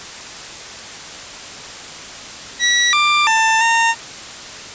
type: tone with pitch steps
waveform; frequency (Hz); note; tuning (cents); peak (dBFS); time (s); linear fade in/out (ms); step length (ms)
20% pulse; 1935 / 1186 / 891 / 917; B6 / D6 / A5 / A#5; -36 / +17 / +22 / -29; -7; 2.59-3.95; 50; 340
effects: white hiss -32 dBFS RMS until 4.74 s + resampled to 16000 Hz